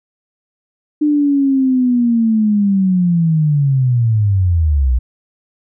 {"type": "linear sweep", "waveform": "sine", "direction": "down", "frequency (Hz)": [301.6, 58.27], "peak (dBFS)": -10, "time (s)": [1.01, 4.99], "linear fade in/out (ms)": 10, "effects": []}